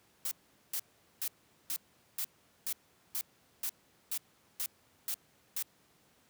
blue noise bursts, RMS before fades -35 dBFS, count 12, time 0.25-5.626 s, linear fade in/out 2 ms, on 63 ms, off 420 ms, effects pink hiss -67 dBFS RMS until 6.29 s + high-pass 100 Hz 12 dB/octave

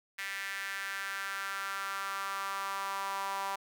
sawtooth tone with high-pass filter sweep, 196 Hz, G3, in tune, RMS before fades -37 dBFS, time 0.18-3.56 s, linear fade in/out 10 ms, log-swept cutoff 1900 to 920 Hz, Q 3.6, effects none

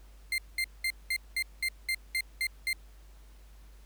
35% pulse tone bursts, 2093 Hz, C7, in tune, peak -26 dBFS, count 10, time 0.32-2.73 s, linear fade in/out 2 ms, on 61 ms, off 200 ms, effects added 50 Hz sine -50 dBFS peak until 3.85 s + pink hiss -63 dBFS RMS until 3.85 s

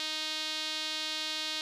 sawtooth tone with band-pass filter, 311.1 Hz, D#4, in tune, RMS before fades -35 dBFS, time 0-1.61 s, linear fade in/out 0 ms, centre 3900 Hz, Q 2.8, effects none

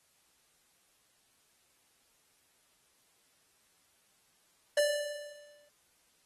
square tone with exponential decay, 587.3 Hz, D5, in tune, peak -25 dBFS, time 4.77-5.69 s, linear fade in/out 5 ms, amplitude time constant 200 ms, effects white hiss -70 dBFS RMS until 6.25 s + AAC 32 kbps

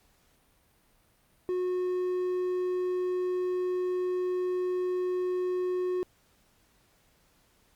triangle tone, 363.9 Hz, F#4, 29 cents flat, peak -25 dBFS, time 1.49-6.03 s, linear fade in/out 0 ms, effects pink hiss -66 dBFS RMS until 7.75 s + Opus 48 kbps

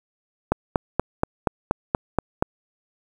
click train, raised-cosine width 1 ms, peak -4 dBFS, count 9, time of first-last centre 0.52-2.425 s, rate 4.2 Hz, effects 7-bit

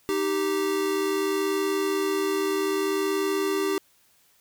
square tone pair together, 310 / 390.6 Hz, D#4 / G4, -6 / -6 cents, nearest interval major third, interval 400 cents, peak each -30 / -25 dBFS, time 0.09-3.78 s, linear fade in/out 0 ms, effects white hiss -62 dBFS RMS until 4.4 s

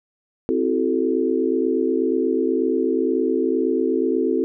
sine chord, F# half-diminished seventh, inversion second, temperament equal with one note detuned, 261.6 / 329.6 / 378 / 440 Hz, C4 / E4 / F#4 / A4, 0 / 0 / +37 / 0 cents, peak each -23 dBFS, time 0.49-4.44 s, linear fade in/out 0 ms, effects none

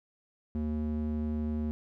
square tone with band-pass filter, 76 Hz, D#2, 40 cents flat, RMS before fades -32 dBFS, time 0.55-1.71 s, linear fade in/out 0 ms, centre 190 Hz, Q 2.1, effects none

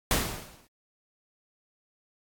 pink noise with exponential decay, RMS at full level -22 dBFS, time 0.11-0.67 s, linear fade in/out 1 ms, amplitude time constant 120 ms, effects AAC 64 kbps

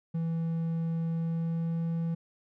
triangle tone with pitch glide, 164.81 to 166.05 Hz, E3 to E3, 0 to +13 cents, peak -26 dBFS, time 0.14-2.15 s, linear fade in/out 10 ms, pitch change +13 cents, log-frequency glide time 1.09-1.85 s, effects none

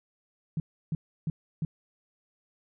sine tone bursts, 157.5 Hz, D#3, 21 cents sharp, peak -26 dBFS, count 4, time 0.57-1.65 s, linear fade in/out 2 ms, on 30 ms, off 320 ms, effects none

